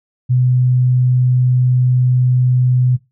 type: tone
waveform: sine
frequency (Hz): 126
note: B2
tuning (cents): +35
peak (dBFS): -10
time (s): 0.29-2.97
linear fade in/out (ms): 20
effects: noise-tail reverb RT60 0.2 s tail -17 dB re dry